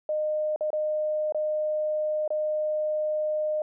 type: tone with dropouts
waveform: sine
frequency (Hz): 612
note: D#5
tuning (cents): -29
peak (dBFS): -24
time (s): 0.09-3.62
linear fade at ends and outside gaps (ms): 2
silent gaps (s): 0.561-0.608 / 0.704-0.73 / 1.323-1.346 / 2.278-2.304
effects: none